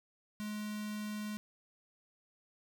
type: tone with notch filter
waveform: square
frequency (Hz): 210.8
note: G#3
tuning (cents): +26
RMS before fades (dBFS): -40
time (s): 0.4-1.37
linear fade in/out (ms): 0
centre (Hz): 520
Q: 0.62
effects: none